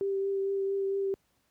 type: tone with vibrato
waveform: sine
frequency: 392 Hz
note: G4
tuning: in tune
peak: -27 dBFS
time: 0.01-1.14 s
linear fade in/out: 0 ms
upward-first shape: triangle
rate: 4.4 Hz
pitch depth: 16 cents each way
effects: pink hiss -72 dBFS RMS until 1.5 s + high-pass 60 Hz 12 dB/octave